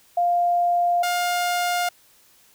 sine / sawtooth tone pair in turn, 700 / 707.7 Hz, F5 / F5, +4 / +23 cents, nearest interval unison, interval 19 cents, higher second, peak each -17 dBFS, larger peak neither, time 0.17-1.03 / 1.03-1.89 s, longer neither, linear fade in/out 5 ms, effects white hiss -56 dBFS RMS until 2.54 s

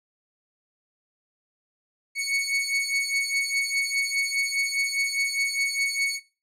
sawtooth beating tone pair, 2217 / 2221.9 Hz, C#7 / C#7, 0 / +3 cents, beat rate 4.9 Hz, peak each -24 / -23 dBFS, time 2.15-6.2 s, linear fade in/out 50 ms, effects noise-tail reverb RT60 0.3 s tail -17 dB re dry + low-pass 10000 Hz 12 dB/octave

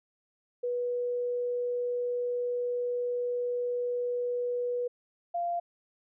sine tone pair in turn, 488.2 / 692.8 Hz, B4 / F5, -20 / -14 cents, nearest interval tritone, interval 606 cents, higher second, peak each -28 dBFS, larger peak neither, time 0.63-4.88 / 5.34-5.6 s, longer first, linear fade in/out 10 ms, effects none

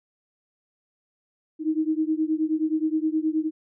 sine beating tone pair, 310 / 319.5 Hz, D#4 / D#4, -6 / +46 cents, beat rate 9.5 Hz, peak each -24 / -25 dBFS, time 1.59-3.51 s, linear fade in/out 50 ms, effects none

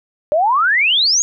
sine exponential sweep, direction up, 574 to 6840 Hz, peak -11 dBFS, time 0.32-1.22 s, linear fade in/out 0 ms, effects none

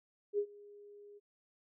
sine tone with ADSR envelope, 410.3 Hz, G#4, 21 cents flat, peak -28 dBFS, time 0.33-1.2 s, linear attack 53 ms, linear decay 74 ms, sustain -24 dB, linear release 29 ms, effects none

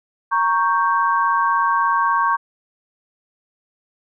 sine chord, G diminished, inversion first, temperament equal, 932.3 / 1108.7 / 1568 Hz, Bb5 / Db6 / G6, 0 / 0 / 0 cents, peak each -20 / -17 / -23 dBFS, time 0.31-2.37 s, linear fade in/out 20 ms, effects none

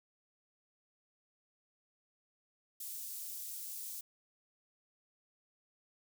white high-pass noise, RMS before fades -44 dBFS, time 2.8-4.01 s, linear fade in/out 5 ms, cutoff 6800 Hz, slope 12 dB/octave, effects none

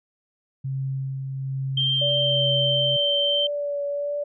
sine tone with tremolo, 134.4 Hz, C3, 47 cents sharp, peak -24 dBFS, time 0.64-2.97 s, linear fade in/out 10 ms, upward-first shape sine, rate 1.2 Hz, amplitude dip 35%
sine tone with pitch glide, 3158 to 3120 Hz, G7 to G7, +12 to -9 cents, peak -20 dBFS, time 1.77-3.47 s, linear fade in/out 5 ms, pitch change -21 cents, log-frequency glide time 1.91-2.52 s
sine tone with vibrato, 576 Hz, D5, 34 cents flat, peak -24 dBFS, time 2.01-4.24 s, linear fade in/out 10 ms, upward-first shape triangle, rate 1.5 Hz, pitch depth 18 cents each way
effects none

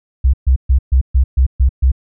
sine tone bursts, 65 Hz, C2, 11 cents flat, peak -7 dBFS, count 8, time 0.24-1.918 s, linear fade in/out 10 ms, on 96 ms, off 130 ms, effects none

